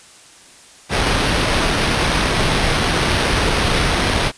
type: noise with sample-and-hold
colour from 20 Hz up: pink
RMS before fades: -17 dBFS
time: 0.89-4.32 s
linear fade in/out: 50 ms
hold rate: 7350 Hz
effects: white hiss -44 dBFS RMS until 4.37 s + resampled to 22050 Hz